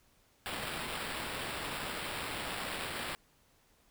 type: noise with sample-and-hold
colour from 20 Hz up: white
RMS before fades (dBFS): -39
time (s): 0.46-3.15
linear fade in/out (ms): 0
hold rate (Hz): 6300
effects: pink hiss -68 dBFS RMS until 3.9 s